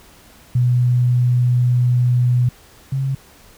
sine tone pair in turn, 123.4 / 134.93 Hz, B2 / C#3, -1 / -46 cents, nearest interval major second, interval 155 cents, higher second, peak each -12 / -17 dBFS, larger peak first, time 0.55-2.49 / 2.92-3.15 s, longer first, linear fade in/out 5 ms, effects pink hiss -47 dBFS RMS until 3.57 s

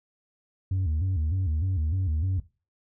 sine tone with vibrato, 85.5 Hz, F2, 36 cents flat, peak -21 dBFS, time 0.71-2.4 s, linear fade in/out 5 ms, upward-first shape square, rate 3.3 Hz, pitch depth 170 cents each way, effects noise-tail reverb RT60 0.3 s tail -17 dB re dry + tanh soft clip ceiling -22 dBFS

